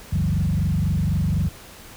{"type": "tone with frequency modulation", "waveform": "sine", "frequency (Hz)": 123.47, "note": "B2", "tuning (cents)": 0, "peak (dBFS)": -18, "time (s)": [0.12, 1.49], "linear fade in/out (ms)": 10, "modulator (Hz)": 24, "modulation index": 2.6, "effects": ["pink hiss -43 dBFS RMS until 1.96 s"]}